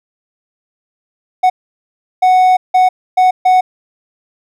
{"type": "tone bursts at uneven times", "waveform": "triangle", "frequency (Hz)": 740, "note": "F#5", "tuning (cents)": 0, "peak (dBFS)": -4, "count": 5, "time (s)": [[1.43, 1.5], [2.22, 2.57], [2.74, 2.89], [3.17, 3.31], [3.45, 3.61]], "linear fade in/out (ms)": 10, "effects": []}